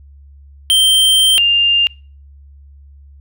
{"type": "tone pair in turn", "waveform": ["square", "sine"], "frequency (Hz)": [3136, 2801], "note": ["G7", "F7"], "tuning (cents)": [0, 4], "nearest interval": "major second", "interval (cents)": 196, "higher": "first", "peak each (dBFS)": -9, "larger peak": "neither", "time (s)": [[0.7, 1.38], [1.38, 1.87]], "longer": "first", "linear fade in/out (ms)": 0, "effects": ["noise-tail reverb RT60 0.4 s tail -26 dB re dry", "added 70 Hz sine -38 dBFS peak until 3.2 s"]}